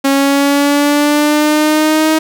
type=linear sweep; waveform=sawtooth; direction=up; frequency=273.4 to 316 Hz; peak=-5 dBFS; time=0.04-2.19 s; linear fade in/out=10 ms; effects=none